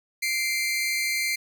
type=tone pair together; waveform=sawtooth; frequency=2093 / 2335 Hz; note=C7 / D7; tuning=0 / -11 cents; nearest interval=major second; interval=189 cents; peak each=-22 / -26 dBFS; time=0.22-1.36 s; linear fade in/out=10 ms; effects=none